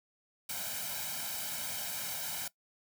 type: noise with comb filter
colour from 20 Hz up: white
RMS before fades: -38 dBFS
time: 0.49-2.48 s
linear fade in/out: 5 ms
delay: 1.3 ms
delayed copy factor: +0.85
effects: noise-tail reverb RT60 0.1 s tail -19 dB re dry + high-pass 100 Hz 12 dB/octave